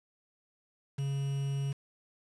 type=tone with quantisation; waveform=triangle; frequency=138.59 Hz; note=C#3; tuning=in tune; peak=-28 dBFS; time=0.98-1.73 s; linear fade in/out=10 ms; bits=8; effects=resampled to 24000 Hz